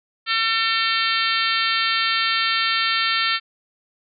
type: harmonic tone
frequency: 450 Hz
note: A4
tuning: 39 cents sharp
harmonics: 3 / 4 / 5 / 6 / 7 / 8 / 9 / 10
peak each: -24 / -25 / -26 / -27 / -27 / -28 / -29 / -29 dBFS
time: 0.26-3.4 s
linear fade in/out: 50 ms
effects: none